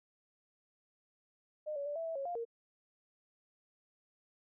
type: tone with pitch steps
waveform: sine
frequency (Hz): 609 / 566 / 584 / 659 / 654 / 550 / 701 / 464.1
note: D#5 / C#5 / D5 / E5 / E5 / C#5 / F5 / A#4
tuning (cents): -37 / +36 / -10 / -1 / -14 / -14 / +6 / -8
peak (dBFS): -36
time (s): 1.66-2.452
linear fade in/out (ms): 20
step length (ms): 99
effects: none